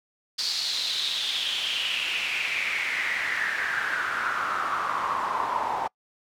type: noise with band-pass filter sweep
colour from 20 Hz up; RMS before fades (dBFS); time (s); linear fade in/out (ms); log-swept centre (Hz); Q
pink; -28; 0.38-5.88; 10; 4600 to 860; 5.6
effects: noise-tail reverb RT60 0.1 s tail -26 dB re dry